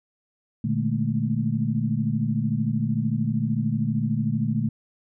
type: tone cluster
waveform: sine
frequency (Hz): 117.8 / 149.2 / 211.4 / 224.6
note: A#2 / D3 / G#3 / A3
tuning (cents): +19 / +28 / +31 / +36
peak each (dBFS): -27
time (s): 0.64-4.69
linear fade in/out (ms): 5
effects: none